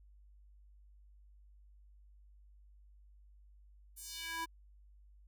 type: tone with high-pass filter sweep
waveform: square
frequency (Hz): 329.6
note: E4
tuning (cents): 0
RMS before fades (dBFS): -43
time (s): 3.96-4.46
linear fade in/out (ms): 20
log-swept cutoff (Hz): 11000 to 750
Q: 1.6
effects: added 50 Hz sine -58 dBFS peak until 5.27 s